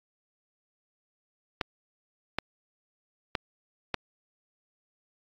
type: clicks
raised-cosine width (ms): 0.3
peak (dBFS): -11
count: 4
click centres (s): 1.612 / 2.386 / 3.352 / 3.943
effects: AAC 64 kbps